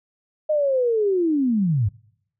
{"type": "linear sweep", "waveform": "sine", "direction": "down", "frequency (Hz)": [622.3, 92.4], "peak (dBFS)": -17, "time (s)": [0.49, 1.89], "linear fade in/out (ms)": 10, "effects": ["noise-tail reverb RT60 0.7 s tail -25 dB re dry"]}